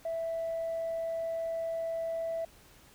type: tone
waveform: sine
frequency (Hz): 659.3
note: E5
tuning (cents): 0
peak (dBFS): -30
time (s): 0.05-2.45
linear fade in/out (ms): 5
effects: tanh soft clip ceiling -28 dBFS + pink hiss -58 dBFS RMS until 2.94 s